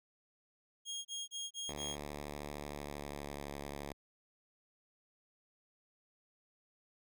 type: tone bursts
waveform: 25% pulse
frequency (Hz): 3261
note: G#7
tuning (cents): -32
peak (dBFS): -36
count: 5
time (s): 0.85-1.966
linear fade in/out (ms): 50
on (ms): 200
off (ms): 29
type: tone with pitch glide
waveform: 5% pulse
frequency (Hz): 73.1 to 71.31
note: D2 to C#2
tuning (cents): -7 to +50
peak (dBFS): -31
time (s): 1.68-3.93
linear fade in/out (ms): 10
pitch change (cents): -43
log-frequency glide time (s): 2.6-3.51
effects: none